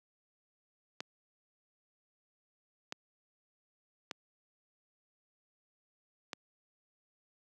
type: clicks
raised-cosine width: 0.2 ms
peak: -20 dBFS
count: 4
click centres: 1.005 / 2.924 / 4.112 / 6.332 s
effects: high-pass 200 Hz 12 dB/octave